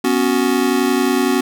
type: chord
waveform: square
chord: B suspended second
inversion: none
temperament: just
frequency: 246.9 / 277.8 / 370.4 Hz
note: B3 / C#4 / F#4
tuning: 0 / +4 / +2 cents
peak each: -19 dBFS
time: 0.04-1.41 s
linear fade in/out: 5 ms
effects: none